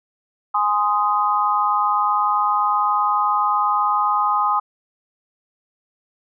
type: chord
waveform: sine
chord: Ab major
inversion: none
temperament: just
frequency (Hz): 830.6 / 1038.3 / 1245.9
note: Ab5 / C6 / Eb6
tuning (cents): 0 / -14 / +2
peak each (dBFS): -21 / -21 / -19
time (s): 0.54-4.6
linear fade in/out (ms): 10
effects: none